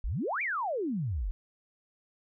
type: exponential two-way sweep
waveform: sine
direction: up then down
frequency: 38.85 to 2461 to 38.85 Hz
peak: -29 dBFS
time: 0.04-1.31 s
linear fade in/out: 0 ms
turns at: 0.42 s
effects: none